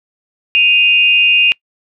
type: tone pair together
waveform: sine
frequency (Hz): 2500 / 2797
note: D#7 / F7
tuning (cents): +8 / +2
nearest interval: major second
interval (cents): 194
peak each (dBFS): -10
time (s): 0.55-1.52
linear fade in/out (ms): 0
effects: noise-tail reverb RT60 0.1 s tail -25 dB re dry